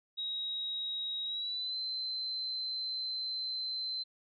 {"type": "tone with pitch glide", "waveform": "sine", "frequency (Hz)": [3808, 4081], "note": ["A#7", "C8"], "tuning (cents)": [36, -44], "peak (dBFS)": -34, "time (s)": [0.17, 4.04], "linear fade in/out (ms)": 20, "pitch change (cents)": 120, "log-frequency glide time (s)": [1.24, 1.77], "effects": []}